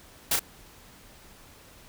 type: noise with echo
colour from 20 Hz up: white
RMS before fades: -24 dBFS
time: 0.31-0.36 s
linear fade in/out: 5 ms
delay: 35 ms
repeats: 1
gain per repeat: -4 dB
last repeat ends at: 0.395 s
effects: pink hiss -52 dBFS RMS until 1.88 s